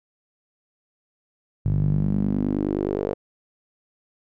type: tone with band-pass filter sweep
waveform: sawtooth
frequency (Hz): 49.64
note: G1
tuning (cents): +22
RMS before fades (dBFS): -23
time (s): 1.65-3.14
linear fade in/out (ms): 10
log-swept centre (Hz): 120 to 480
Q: 3.6
effects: none